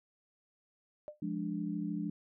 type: tone with exponential decay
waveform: sine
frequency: 600 Hz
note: D5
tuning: 37 cents sharp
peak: -37 dBFS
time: 1.08-1.2 s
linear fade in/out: 0 ms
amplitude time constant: 24 ms
type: chord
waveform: sine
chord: D diminished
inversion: first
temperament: equal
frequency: 174.61 / 207.7 / 293.7 Hz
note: F3 / Ab3 / D4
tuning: 0 / 0 / 0 cents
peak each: -38 dBFS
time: 1.22-2.1 s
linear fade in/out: 5 ms
effects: none